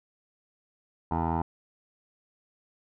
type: tone with low-pass filter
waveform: 15% pulse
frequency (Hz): 82.41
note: E2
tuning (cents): 0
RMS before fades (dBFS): -28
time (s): 1.11-1.42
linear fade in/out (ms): 5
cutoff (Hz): 940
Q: 5.3
effects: none